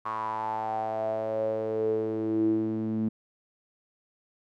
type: tone with band-pass filter sweep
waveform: sawtooth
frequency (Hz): 110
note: A2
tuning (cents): 0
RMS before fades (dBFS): -29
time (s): 0.05-3.09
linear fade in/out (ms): 10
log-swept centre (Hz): 1100 to 240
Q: 9.3
effects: none